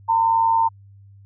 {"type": "tone pair together", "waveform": "sine", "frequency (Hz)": [910.3, 1011], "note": ["A#5", "B5"], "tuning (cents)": [-41, 40], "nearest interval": "major second", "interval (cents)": 181, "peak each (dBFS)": [-15, -24], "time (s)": [0.08, 0.69], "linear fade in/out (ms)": 20, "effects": ["added 99 Hz sine -44 dBFS peak until 1.25 s"]}